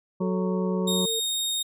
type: harmonic tone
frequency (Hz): 185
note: F#3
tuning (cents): 0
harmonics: 1 / 2 / 3 / 5 / 6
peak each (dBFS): -25 / -31 / -35 / -39 / -41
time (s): 0.2-1.06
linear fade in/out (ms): 10
type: tone with pitch glide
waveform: sine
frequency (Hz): 439.8 to 451.6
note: A4 to A4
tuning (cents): -1 to +45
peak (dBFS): -30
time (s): 0.21-1.2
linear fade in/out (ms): 10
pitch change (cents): +46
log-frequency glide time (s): 0.86-0.96
type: tone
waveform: sawtooth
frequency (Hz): 3712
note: A#7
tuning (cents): -8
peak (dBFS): -22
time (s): 0.87-1.63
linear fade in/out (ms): 10
effects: resampled to 32000 Hz